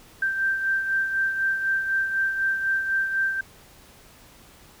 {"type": "beating tone pair", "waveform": "sine", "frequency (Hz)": [1568, 1572], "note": ["G6", "G6"], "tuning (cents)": [0, 4], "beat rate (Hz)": 4, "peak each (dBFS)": [-22, -31], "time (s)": [0.22, 3.41], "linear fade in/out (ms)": 5, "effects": ["pink hiss -51 dBFS RMS until 4.8 s"]}